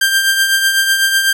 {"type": "tone with tremolo", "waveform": "sawtooth", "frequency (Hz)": 1583, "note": "G6", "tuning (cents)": 17, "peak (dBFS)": -5, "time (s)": [0.01, 1.33], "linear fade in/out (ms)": 5, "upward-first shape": "triangle", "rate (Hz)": 8, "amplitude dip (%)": 55, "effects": []}